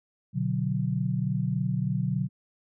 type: chord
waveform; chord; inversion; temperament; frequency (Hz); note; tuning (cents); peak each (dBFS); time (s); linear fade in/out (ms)
sine; B minor; none; equal; 123.47 / 146.83 / 185; B2 / D3 / F#3; 0 / 0 / 0; -29; 0.33-2.29; 50
effects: none